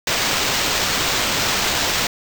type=noise with sample-and-hold; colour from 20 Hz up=blue; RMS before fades=-20 dBFS; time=0.07-2.07 s; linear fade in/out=2 ms; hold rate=11025 Hz; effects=none